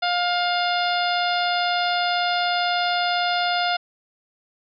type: harmonic tone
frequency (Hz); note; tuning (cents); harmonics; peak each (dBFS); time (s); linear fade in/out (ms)
707; F5; +21; 1 / 2 / 3 / 4 / 5 / 6 / 7; -22 / -26 / -32 / -31 / -29 / -33 / -33; 0.02-3.77; 10
effects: none